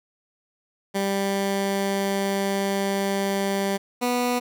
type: tone pair in turn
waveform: 15% pulse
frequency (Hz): 196.9 / 245.5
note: G3 / B3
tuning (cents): +8 / -10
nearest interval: major third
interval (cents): 382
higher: second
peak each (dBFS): -16 / -15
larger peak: second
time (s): 0.94-3.78 / 4.01-4.4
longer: first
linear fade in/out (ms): 20
effects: none